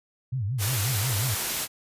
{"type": "tone with vibrato", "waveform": "sine", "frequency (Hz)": 114, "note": "A#2", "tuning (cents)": -38, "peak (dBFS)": -25, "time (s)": [0.32, 1.35], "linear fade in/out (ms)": 10, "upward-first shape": "sine", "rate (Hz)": 5.6, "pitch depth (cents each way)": 280}
{"type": "noise", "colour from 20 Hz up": "white", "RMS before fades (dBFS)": -28, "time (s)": [0.58, 1.68], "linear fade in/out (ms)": 50}
{"effects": ["resampled to 32000 Hz"]}